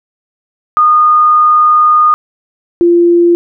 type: tone pair in turn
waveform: sine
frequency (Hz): 1226 / 344.9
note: D#6 / F4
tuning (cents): -26 / -22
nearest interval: octave + minor seventh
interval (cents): 2196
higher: first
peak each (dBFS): -4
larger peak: neither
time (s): 0.77-2.14 / 2.81-3.35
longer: first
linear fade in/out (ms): 0
effects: none